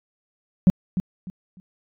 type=tone with echo; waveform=sine; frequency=184.8 Hz; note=F#3; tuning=2 cents flat; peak=-7 dBFS; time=0.67-0.7 s; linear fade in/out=0 ms; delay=300 ms; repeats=3; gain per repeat=-12 dB; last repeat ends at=1.6 s; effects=tanh soft clip ceiling -7 dBFS